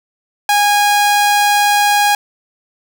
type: tone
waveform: sawtooth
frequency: 822 Hz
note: G#5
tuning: 18 cents flat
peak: -6 dBFS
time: 0.49-2.15 s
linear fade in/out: 2 ms
effects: none